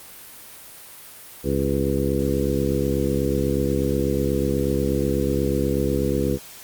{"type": "harmonic tone with a mistuned harmonic", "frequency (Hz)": 68.2, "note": "C#2", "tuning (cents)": -28, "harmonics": [1, 2, 3, 4, 5, 6, 7], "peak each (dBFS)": [-27, -27, -27, -27, -27, -27, -27], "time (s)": [1.43, 6.39], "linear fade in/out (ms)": 50, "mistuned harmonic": 7, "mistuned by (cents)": 52, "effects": ["white hiss -42 dBFS RMS until 6.63 s", "Opus 32 kbps"]}